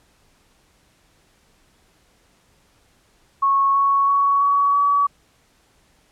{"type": "tone with pitch steps", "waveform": "sine", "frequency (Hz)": [1100, 1109.6, 1119.2, 1129, 1138.8], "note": ["C#6", "C#6", "C#6", "C#6", "C#6"], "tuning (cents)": [-14, 1, 16, 31, 46], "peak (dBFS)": -14, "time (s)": [3.42, 5.07], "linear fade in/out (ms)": 10, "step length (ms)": 330, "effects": ["pink hiss -59 dBFS RMS until 6.11 s", "low-pass 11000 Hz 12 dB/octave"]}